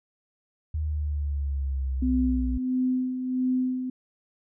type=exponential sweep; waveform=sine; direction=down; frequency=77.78 to 59.7 Hz; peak=-25 dBFS; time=0.74-2.58 s; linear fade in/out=5 ms
type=tone with tremolo; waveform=sine; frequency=255.2 Hz; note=C4; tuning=43 cents flat; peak=-21 dBFS; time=2.02-3.9 s; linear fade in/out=5 ms; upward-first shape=sine; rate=1.5 Hz; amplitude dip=55%
effects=none